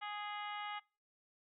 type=harmonic tone with a mistuned harmonic; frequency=415.3 Hz; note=G#4; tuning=in tune; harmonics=2 / 3 / 4 / 5 / 6 / 7 / 8 / 9; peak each=-44 / -46 / -52 / -49 / -58 / -52 / -56 / -63 dBFS; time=0.01-0.8 s; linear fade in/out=20 ms; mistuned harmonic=6; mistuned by=-25 cents; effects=noise-tail reverb RT60 0.3 s tail -23 dB re dry